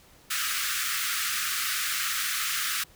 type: high-pass noise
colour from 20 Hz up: pink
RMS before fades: -29 dBFS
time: 0.3-2.84 s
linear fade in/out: 10 ms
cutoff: 1200 Hz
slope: 96 dB/octave
effects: pink hiss -56 dBFS RMS until 2.95 s